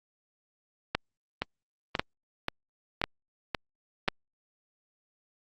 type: two click trains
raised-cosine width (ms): 0.3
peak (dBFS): -12 / -9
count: 6 / 4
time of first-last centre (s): 1.42-4.08 / 0.95-4.085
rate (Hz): 1.88 / 0.957
effects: Opus 48 kbps